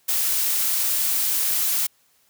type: noise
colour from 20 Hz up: blue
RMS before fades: -22 dBFS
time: 0.08-1.87 s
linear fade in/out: 10 ms
effects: white hiss -62 dBFS RMS until 2.29 s + high-pass 60 Hz 12 dB/octave